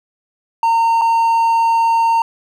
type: tone with dropouts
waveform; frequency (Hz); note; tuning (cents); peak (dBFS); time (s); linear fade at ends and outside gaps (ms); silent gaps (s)
triangle; 916; A#5; -31; -9; 0.63-2.22; 2; 1.013-1.017
effects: none